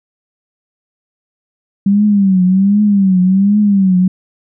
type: tone with vibrato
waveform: sine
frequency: 195.4 Hz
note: G3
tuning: 5 cents flat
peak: -7 dBFS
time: 1.86-4.08 s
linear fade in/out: 5 ms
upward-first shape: triangle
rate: 1.3 Hz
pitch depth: 140 cents each way
effects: none